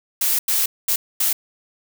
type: noise bursts at uneven times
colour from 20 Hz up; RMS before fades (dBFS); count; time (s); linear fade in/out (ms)
blue; -19; 4; 0.21-0.39 / 0.48-0.66 / 0.88-0.96 / 1.2-1.33; 5
effects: none